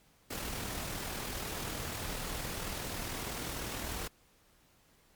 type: noise with amplitude modulation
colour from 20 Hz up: pink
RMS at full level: -37 dBFS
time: 0.3-4.08 s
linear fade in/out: 10 ms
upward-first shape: sine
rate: 40.1 Hz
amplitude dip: 35%
effects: pink hiss -66 dBFS RMS until 5.15 s + MP3 96 kbps